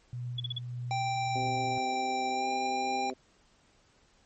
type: tone with tremolo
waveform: sine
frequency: 122.3 Hz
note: B2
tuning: 16 cents flat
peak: -33 dBFS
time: 0.13-1.78 s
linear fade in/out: 0 ms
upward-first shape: triangle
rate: 1.7 Hz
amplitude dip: 40%
type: tone bursts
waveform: sine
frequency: 3400 Hz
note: G#7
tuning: 40 cents sharp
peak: -31 dBFS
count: 4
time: 0.38-0.585 s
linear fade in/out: 5 ms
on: 22 ms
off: 39 ms
type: tone with pitch glide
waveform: square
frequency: 784 to 796.3 Hz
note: G5 to G5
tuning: 0 to +27 cents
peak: -30 dBFS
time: 0.91-3.1 s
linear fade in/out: 0 ms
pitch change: +27 cents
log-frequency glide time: 2.29-2.47 s
type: harmonic tone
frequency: 128.9 Hz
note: C3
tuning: 26 cents flat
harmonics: 2 / 3 / 4 / 5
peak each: -39 / -39 / -43 / -46 dBFS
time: 1.35-3.14 s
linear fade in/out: 10 ms
effects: pink hiss -65 dBFS RMS until 4.25 s + MP3 32 kbps